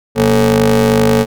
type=ring-modulated tone; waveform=30% pulse; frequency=102.9 Hz; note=G#2; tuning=16 cents flat; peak=-3 dBFS; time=0.15-1.26 s; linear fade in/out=50 ms; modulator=335 Hz; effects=none